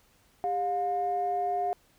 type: tone pair together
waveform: sine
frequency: 400.1 / 712.9 Hz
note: G4 / F5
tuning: +35 / +35 cents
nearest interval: minor seventh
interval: 1000 cents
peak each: -33 / -26 dBFS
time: 0.44-1.73 s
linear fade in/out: 0 ms
effects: tanh soft clip ceiling -20 dBFS + pink hiss -64 dBFS RMS until 1.98 s